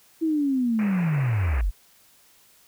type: linear sweep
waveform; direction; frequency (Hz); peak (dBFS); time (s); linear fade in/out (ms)
sine; down; 329.6 to 38.89; -20; 0.21-1.71; 20
type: band-pass noise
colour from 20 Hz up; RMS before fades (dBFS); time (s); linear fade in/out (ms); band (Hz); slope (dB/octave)
white; -37; 0.79-1.61; 0; 100 to 2600; 96
effects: white hiss -57 dBFS RMS until 2.67 s